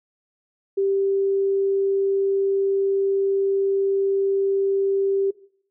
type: tone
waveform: sine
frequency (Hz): 392.1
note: G4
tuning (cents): 0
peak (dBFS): -18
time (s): 0.77-5.31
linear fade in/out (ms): 10
effects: noise-tail reverb RT60 0.6 s tail -19 dB re dry